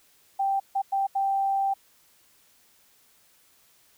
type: tone bursts at uneven times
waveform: sine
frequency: 784 Hz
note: G5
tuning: in tune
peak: -22 dBFS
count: 4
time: 0.39-0.6 / 0.75-0.82 / 0.92-1.07 / 1.15-1.74 s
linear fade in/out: 10 ms
effects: white hiss -61 dBFS RMS until 3.97 s